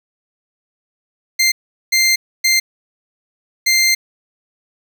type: tone bursts at uneven times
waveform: 20% pulse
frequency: 2093 Hz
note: C7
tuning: in tune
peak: -6 dBFS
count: 4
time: 1.39-1.52 / 1.92-2.16 / 2.44-2.6 / 3.66-3.95 s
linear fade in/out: 10 ms
effects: none